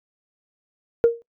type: tone with exponential decay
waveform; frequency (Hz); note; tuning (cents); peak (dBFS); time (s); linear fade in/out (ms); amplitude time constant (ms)
sine; 466.2; A#4; 0; -6; 1.04-1.22; 0; 37
effects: noise-tail reverb RT60 0.1 s tail -20 dB re dry + tanh soft clip ceiling -7 dBFS